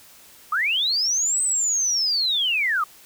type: linear two-way sweep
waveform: sine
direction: up then down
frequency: 1161 to 8240 to 1161 Hz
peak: -19 dBFS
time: 0.52-2.84 s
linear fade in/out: 5 ms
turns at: 1.42 s
effects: white hiss -49 dBFS RMS until 3.05 s